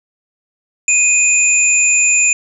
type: tone pair together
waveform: sine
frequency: 2489 / 7130 Hz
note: D#7 / A8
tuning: 0 / +22 cents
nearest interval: octave + tritone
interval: 1822 cents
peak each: -12 dBFS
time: 0.88-2.33 s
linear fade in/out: 2 ms
effects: none